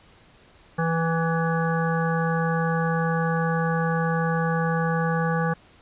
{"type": "harmonic tone with a mistuned harmonic", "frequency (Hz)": 164.6, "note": "E3", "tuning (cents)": -2, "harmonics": [1, 3, 5, 7, 9, 10], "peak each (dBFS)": [-23, -28, -30, -31, -33, -33], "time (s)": [0.78, 5.54], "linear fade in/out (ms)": 10, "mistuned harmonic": 10, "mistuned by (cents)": 41, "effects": ["pink hiss -54 dBFS RMS until 5.81 s", "resampled to 8000 Hz"]}